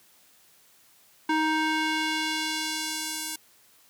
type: tone with band-pass filter sweep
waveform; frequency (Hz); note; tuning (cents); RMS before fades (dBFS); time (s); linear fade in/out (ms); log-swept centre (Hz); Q
square; 313.2; D#4; +11; -28; 1.29-3.36; 5; 1200 to 10000; 0.77
effects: white hiss -59 dBFS RMS until 3.89 s + high-pass 80 Hz 12 dB/octave